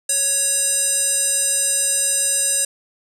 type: tone with band-pass filter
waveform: square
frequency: 554.4 Hz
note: C#5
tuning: in tune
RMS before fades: -19 dBFS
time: 0.09-2.65 s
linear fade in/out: 5 ms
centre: 8400 Hz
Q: 5.7
effects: none